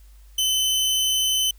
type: tone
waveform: sawtooth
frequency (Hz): 3044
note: F#7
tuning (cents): +48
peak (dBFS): -16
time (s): 0.38-1.51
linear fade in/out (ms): 5
effects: added 50 Hz sine -45 dBFS peak until 1.58 s + white hiss -60 dBFS RMS until 1.58 s